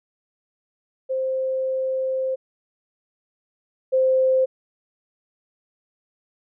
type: tone pair in turn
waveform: sine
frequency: 524 / 521.4 Hz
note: C5 / C5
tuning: +2 / -6 cents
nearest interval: unison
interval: 8 cents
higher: first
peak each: -21 / -15 dBFS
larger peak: second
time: 1.09-2.36 / 3.92-4.46 s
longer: first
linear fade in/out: 20 ms
effects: none